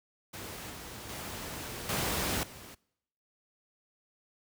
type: noise with level steps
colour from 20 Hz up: pink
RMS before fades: -42 / -44 / -40 / -31 / -48 dBFS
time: 0.33-2.75 s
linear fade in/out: 10 ms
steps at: 0.7 / 1.09 / 1.89 / 2.43 s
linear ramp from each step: 2 ms
effects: noise-tail reverb RT60 0.8 s tail -24 dB re dry + high-pass 60 Hz 12 dB/octave